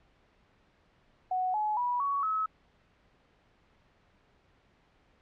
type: tone with pitch steps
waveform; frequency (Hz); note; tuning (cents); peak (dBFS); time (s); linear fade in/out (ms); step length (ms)
sine; 740 / 850 / 976.4 / 1121.6 / 1288.4; F#5 / G#5 / B5 / C#6 / E6; 0 / +40 / -20 / +20 / -40; -27; 1.31-2.46; 5; 230
effects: pink hiss -66 dBFS RMS until 5.21 s + low-pass 3000 Hz 12 dB/octave